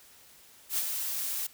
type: noise with ADSR envelope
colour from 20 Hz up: blue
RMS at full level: -28 dBFS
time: 0.69-1.47 s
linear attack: 81 ms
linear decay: 57 ms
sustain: -5 dB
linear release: 7 ms
effects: white hiss -56 dBFS RMS until 1.53 s